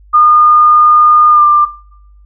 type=tone with pitch glide; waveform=sine; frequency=1218 to 1190.2 Hz; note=D#6 to D6; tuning=-37 to +23 cents; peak=-3 dBFS; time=0.13-1.66 s; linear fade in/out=20 ms; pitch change=-40 cents; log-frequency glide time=1.3-1.44 s; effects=noise-tail reverb RT60 0.8 s tail -23 dB re dry + added 50 Hz sine -38 dBFS peak until 2.25 s